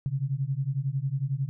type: beating tone pair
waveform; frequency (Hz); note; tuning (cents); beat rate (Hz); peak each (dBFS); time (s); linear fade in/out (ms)
sine; 130.81 / 141.81; C3 / C#3; 0 / +40; 11; -29; 0.06-1.49; 0
effects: none